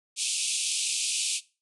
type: band-pass noise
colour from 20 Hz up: white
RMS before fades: -29 dBFS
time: 0.16-1.41 s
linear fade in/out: 50 ms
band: 2400 to 10000 Hz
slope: 96 dB/octave
effects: noise-tail reverb RT60 0.3 s tail -19 dB re dry